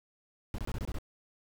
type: noise bursts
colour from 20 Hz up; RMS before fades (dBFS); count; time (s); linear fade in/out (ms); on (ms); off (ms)
brown; -35; 7; 0.54-0.985; 0; 43; 24
effects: none